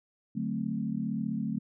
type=chord; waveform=sine; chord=D dominant seventh; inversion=none; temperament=equal; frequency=146.83 / 185 / 220 / 261.6 Hz; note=D3 / F#3 / A3 / C4; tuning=0 / 0 / 0 / 0 cents; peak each=-38 / -35 / -32 / -37 dBFS; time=0.35-1.59 s; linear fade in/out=10 ms; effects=none